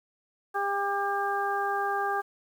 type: harmonic tone with a mistuned harmonic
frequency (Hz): 400.7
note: G4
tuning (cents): +38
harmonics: 1 / 2 / 3 / 4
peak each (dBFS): -33 / -29 / -32 / -33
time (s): 0.54-2.22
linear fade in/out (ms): 20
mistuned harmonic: 3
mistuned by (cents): -15
effects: 9-bit